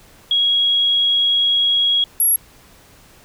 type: tone pair in turn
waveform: sine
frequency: 3310 / 11266 Hz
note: G#7 / F9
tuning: -6 / +14 cents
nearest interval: octave + major sixth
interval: 2120 cents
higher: second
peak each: -13 / -12 dBFS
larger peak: second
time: 0.31-2.04 / 2.2-2.36 s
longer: first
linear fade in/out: 2 ms
effects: pink hiss -48 dBFS RMS until 3.24 s